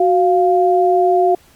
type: tone pair together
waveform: sine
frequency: 369.4 / 698.5 Hz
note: F#4 / F5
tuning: -3 / 0 cents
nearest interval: major seventh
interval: 1103 cents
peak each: -13 / -13 dBFS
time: 0-1.35 s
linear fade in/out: 5 ms
effects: pink hiss -50 dBFS RMS until 1.55 s + Opus 32 kbps